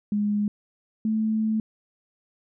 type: tone pair in turn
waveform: sine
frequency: 207.2 / 218.6 Hz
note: G#3 / A3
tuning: -4 / -11 cents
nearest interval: minor second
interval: 93 cents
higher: second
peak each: -21 dBFS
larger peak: neither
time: 0.12-0.48 / 1.05-1.6 s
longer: second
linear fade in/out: 2 ms
effects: none